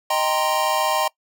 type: chord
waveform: square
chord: C minor seventh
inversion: first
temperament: equal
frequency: 622.3 / 784 / 932.3 / 1046.5 Hz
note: Eb5 / G5 / Bb5 / C6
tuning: 0 / 0 / 0 / 0 cents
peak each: -25 dBFS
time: 0.1-1.08 s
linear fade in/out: 5 ms
effects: noise-tail reverb RT60 0.1 s tail -22 dB re dry